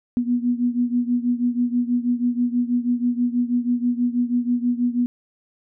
sine beating tone pair, 241.3 / 247.5 Hz, B3 / B3, -40 / +4 cents, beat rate 6.2 Hz, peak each -20 / -23 dBFS, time 0.17-5.06 s, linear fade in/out 0 ms, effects none

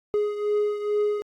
triangle beating tone pair, 416.5 / 418.8 Hz, G#4 / G#4, +5 / +15 cents, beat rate 2.3 Hz, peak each -21 / -27 dBFS, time 0.14-1.22 s, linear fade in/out 0 ms, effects AAC 64 kbps

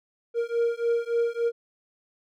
triangle beating tone pair, 466.2 / 469.7 Hz, A#4 / A#4, 0 / +13 cents, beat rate 3.5 Hz, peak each -24 dBFS, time 0.34-1.52 s, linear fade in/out 50 ms, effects none

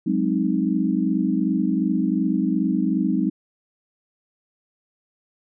sine chord, Ab dominant seventh, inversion third, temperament equal, 185 / 207.7 / 261.6 / 311.1 Hz, Gb3 / Ab3 / C4 / Eb4, 0 / 0 / 0 / 0 cents, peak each -24 dBFS, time 0.06-3.3 s, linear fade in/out 10 ms, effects none

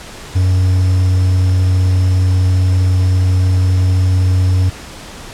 triangle tone with quantisation, 92.5 Hz, F#2, in tune, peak -7 dBFS, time 0.35-4.7 s, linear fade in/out 10 ms, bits 6, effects pink hiss -32 dBFS RMS until 5.33 s + low-pass 9000 Hz 12 dB/octave

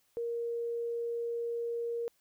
sine tone, 468.7 Hz, A#4, 9 cents sharp, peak -32 dBFS, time 0.17-2.08 s, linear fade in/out 0 ms, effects white hiss -72 dBFS RMS until 2.2 s

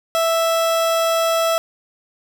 30% pulse tone, 659.3 Hz, E5, in tune, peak -13 dBFS, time 0.15-1.58 s, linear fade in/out 0 ms, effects none

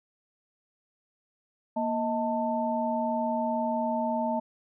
sine tone cluster, 234.6 / 632 / 889 Hz, A#3 / D#5 / A5, +11 / +27 / +18 cents, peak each -30 dBFS, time 1.76-4.4 s, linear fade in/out 10 ms, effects none

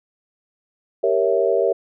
sine chord, G diminished seventh, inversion none, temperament equal, 392 / 466.2 / 554.4 / 659.3 Hz, G4 / Bb4 / Db5 / Fb5, 0 / 0 / 0 / 0 cents, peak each -21 / -20 / -21 / -22 dBFS, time 1.03-1.73 s, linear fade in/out 10 ms, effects none

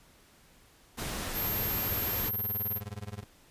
pink noise, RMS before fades -36 dBFS, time 0.97-2.3 s, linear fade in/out 20 ms
sine tone, 12780 Hz, G9, 32 cents sharp, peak -30 dBFS, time 1.33-2.81 s, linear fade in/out 50 ms
35% pulse tone with tremolo, 102.9 Hz, G#2, 16 cents flat, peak -33 dBFS, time 1.44-3.24 s, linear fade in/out 5 ms, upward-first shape sine, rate 19 Hz, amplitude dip 100%
effects pink hiss -60 dBFS RMS until 3.5 s + resampled to 32000 Hz

